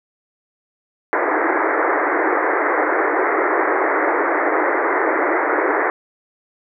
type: band-pass noise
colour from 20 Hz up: pink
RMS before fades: -18 dBFS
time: 1.13-5.9 s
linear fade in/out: 0 ms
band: 300 to 2100 Hz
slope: 96 dB/octave
effects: none